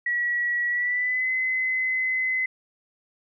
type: tone with pitch glide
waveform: sine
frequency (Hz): 1927 to 2037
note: B6 to C7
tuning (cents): -43 to -47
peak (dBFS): -22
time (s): 0.06-2.46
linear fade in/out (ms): 5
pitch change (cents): +96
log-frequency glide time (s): 0.68-1.3
effects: none